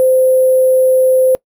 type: tone with sample-and-hold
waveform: sine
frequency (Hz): 517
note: C5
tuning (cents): -21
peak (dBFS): -7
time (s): 0-1.35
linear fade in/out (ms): 0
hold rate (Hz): 11025
effects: noise-tail reverb RT60 0.1 s tail -23 dB re dry